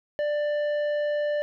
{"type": "tone with tanh clipping", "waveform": "sine", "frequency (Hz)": 591, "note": "D5", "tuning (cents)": 11, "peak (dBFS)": -25, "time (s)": [0.19, 1.42], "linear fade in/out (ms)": 0, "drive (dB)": 9, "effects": []}